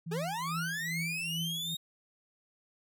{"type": "tone with tremolo", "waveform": "sine", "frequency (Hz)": 164.81, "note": "E3", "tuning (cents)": 0, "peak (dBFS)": -33, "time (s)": [0.06, 1.75], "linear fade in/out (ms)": 10, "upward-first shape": "triangle", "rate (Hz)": 2.4, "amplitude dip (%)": 85}
{"type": "linear sweep", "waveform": "40% pulse", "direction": "up", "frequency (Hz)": [387, 3777], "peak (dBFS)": -33, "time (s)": [0.11, 1.77], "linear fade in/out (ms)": 10}
{"effects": []}